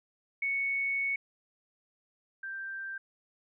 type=tone pair in turn; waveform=sine; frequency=2217 / 1573.1 Hz; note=C#7 / G6; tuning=0 / +6 cents; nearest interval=tritone; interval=594 cents; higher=first; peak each=-28 / -36 dBFS; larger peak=first; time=0.42-1.16 / 2.43-2.98 s; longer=first; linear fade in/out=5 ms; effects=none